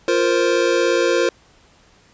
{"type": "chord", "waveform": "square", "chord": "F suspended fourth", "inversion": "none", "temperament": "equal", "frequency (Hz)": [349.2, 466.2, 523.3], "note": ["F4", "Bb4", "C5"], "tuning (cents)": [0, 0, 0], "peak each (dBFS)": -20, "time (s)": [0.08, 1.29], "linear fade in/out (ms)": 2, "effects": ["pink hiss -53 dBFS RMS until 2.13 s", "resampled to 16000 Hz"]}